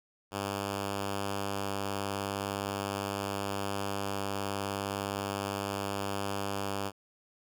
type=tone; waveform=5% pulse; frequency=99.6 Hz; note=G2; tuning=28 cents sharp; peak=-21 dBFS; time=0.31-6.92 s; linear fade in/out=50 ms; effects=none